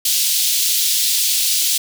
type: high-pass noise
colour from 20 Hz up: pink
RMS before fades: -17 dBFS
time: 0.05-1.78 s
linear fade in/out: 5 ms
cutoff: 3400 Hz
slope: 24 dB/octave
effects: none